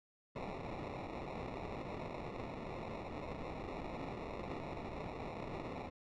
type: noise with sample-and-hold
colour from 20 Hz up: white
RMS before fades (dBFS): -44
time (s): 0.35-5.9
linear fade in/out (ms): 10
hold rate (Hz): 1575
effects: low-pass 3000 Hz 12 dB/octave